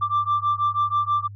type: beating tone pair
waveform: sine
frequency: 1174.7 / 1180.9 Hz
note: D6 / D6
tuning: 0 / +9 cents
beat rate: 6.2 Hz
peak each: -21 dBFS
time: 0.01-1.28 s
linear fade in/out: 20 ms
effects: tanh soft clip ceiling -15 dBFS + added 101 Hz sine -36 dBFS peak until 1.35 s